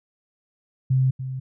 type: tone with echo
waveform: sine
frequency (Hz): 130.81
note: C3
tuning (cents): 0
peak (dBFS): -16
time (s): 0.9-1.11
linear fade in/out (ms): 10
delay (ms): 290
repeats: 1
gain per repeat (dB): -11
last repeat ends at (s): 1.4
effects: none

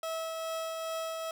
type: tone with tremolo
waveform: 30% pulse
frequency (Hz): 649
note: E5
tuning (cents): -27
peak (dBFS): -30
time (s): 0.03-1.31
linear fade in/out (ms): 2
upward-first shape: triangle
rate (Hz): 2.4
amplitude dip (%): 30
effects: none

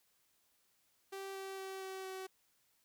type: tone with pitch steps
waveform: sawtooth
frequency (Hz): 389.1 / 386.4 / 383.7 / 381.1 / 378.5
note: G4 / G4 / G4 / G4 / F#4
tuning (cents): -13 / -25 / -37 / -49 / +39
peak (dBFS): -39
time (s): 1.12-2.27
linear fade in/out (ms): 10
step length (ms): 230
effects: white hiss -75 dBFS RMS until 2.84 s

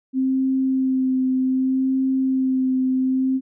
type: tone with vibrato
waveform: sine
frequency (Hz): 261.6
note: C4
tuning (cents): 0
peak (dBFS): -17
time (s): 0.13-3.41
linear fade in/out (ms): 50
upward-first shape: sine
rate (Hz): 0.65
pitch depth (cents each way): 17
effects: none

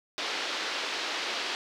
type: band-pass noise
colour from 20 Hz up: white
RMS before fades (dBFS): -33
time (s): 0.18-1.55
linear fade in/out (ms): 0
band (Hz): 290 to 4600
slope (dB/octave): 24
effects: none

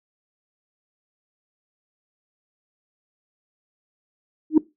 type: tone with exponential growth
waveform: sine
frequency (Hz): 311.1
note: D#4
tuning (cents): 0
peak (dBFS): -5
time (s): 4.5-4.58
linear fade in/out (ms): 5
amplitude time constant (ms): 17
effects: noise-tail reverb RT60 0.2 s tail -19 dB re dry + tanh soft clip ceiling -6 dBFS

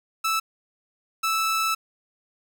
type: tone bursts at uneven times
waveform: sawtooth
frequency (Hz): 1314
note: E6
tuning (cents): -6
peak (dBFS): -18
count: 2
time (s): 0.24-0.4 / 1.23-1.75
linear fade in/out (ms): 10
effects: none

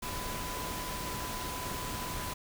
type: tone in noise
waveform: sine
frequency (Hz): 1000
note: B5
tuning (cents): +21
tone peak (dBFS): -41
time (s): 0.02-2.34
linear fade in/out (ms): 10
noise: pink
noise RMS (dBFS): -38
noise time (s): 0.02-2.34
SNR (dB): -6
effects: none

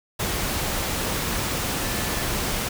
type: tone in noise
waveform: sine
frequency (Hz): 1745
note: A6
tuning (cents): -15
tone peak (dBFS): -37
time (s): 1.83-2.23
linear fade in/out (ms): 10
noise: pink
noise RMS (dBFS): -26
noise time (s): 0.19-2.69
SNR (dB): -14
effects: none

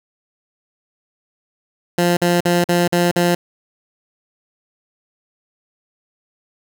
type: tone bursts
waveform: 15% pulse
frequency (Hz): 174.61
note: F3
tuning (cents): 0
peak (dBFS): -7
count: 6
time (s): 1.98-3.35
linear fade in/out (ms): 5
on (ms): 190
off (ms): 46
effects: none

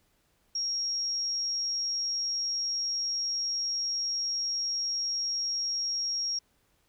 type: tone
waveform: sine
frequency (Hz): 5590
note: F8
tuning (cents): +1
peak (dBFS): -28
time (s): 0.55-6.39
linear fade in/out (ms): 5
effects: pink hiss -70 dBFS RMS until 6.88 s

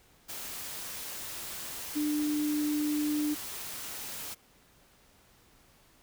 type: tone in noise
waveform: sine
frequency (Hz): 298.7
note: D4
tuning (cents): +29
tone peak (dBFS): -27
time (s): 1.95-3.35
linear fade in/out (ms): 20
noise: white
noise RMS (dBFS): -40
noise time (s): 0.28-4.35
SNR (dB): +10
effects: pink hiss -62 dBFS RMS until 6.02 s

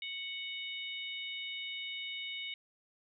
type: harmonic tone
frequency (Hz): 740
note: F#5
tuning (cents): 0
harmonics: 3 / 4 / 5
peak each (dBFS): -42 / -43 / -43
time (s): 0.02-2.54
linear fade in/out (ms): 2
effects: none

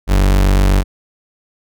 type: tone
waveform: 40% pulse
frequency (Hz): 48.04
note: G1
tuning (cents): -34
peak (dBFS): -8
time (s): 0.07-0.84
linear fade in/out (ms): 50
effects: none

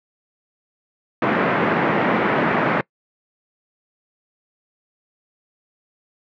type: band-pass noise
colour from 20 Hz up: pink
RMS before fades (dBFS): -19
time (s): 1.22-2.81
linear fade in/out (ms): 2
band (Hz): 170 to 2100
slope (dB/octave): 24
effects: noise-tail reverb RT60 0.1 s tail -24 dB re dry

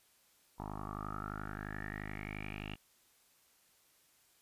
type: tone with low-pass filter sweep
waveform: 10% pulse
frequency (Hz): 51.5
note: G#1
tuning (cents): -14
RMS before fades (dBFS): -43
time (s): 0.58-2.76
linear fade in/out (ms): 20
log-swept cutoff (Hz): 970 to 2800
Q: 9.6
effects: white hiss -69 dBFS RMS until 4.41 s + resampled to 32000 Hz

